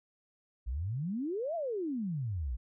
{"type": "exponential two-way sweep", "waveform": "sine", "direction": "up then down", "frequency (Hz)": [54.1, 698.5, 54.1], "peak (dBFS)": -32, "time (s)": [0.66, 2.57], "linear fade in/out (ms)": 20, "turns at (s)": 1.55, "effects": []}